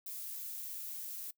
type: noise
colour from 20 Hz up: violet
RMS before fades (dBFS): -43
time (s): 0.06-1.31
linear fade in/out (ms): 5
effects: noise-tail reverb RT60 0.1 s tail -22 dB re dry